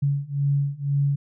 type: beating tone pair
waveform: sine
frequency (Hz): 140.2 / 142.2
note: C#3 / C#3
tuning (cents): +20 / +45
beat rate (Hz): 2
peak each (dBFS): -24 / -23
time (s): 0.02-1.16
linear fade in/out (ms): 10
effects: none